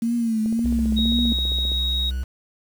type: tone with vibrato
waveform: sine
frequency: 227.3 Hz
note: A#3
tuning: 43 cents flat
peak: -19 dBFS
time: 0.02-1.33 s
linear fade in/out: 5 ms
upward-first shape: triangle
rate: 1.9 Hz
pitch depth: 87 cents each way
type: click train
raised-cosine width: 2 ms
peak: -23 dBFS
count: 20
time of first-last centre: 0.46-1.718 s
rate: 15.1 Hz
type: tone with pitch glide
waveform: triangle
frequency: 63.7 to 64.14 Hz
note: C2 to C2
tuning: -46 to -34 cents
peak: -21 dBFS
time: 0.64-2.24 s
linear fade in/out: 10 ms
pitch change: +12 cents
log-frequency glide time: 0.98-1.83 s
type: tone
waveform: sine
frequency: 3782 Hz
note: A#7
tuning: 24 cents sharp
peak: -22 dBFS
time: 0.96-2.11 s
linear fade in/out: 20 ms
effects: 7-bit